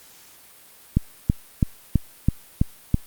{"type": "click train", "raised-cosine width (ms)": 5, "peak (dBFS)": -4, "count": 7, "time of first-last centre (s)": [0.97, 2.944], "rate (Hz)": 3.04, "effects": ["white hiss -49 dBFS RMS until 3.06 s", "Opus 48 kbps"]}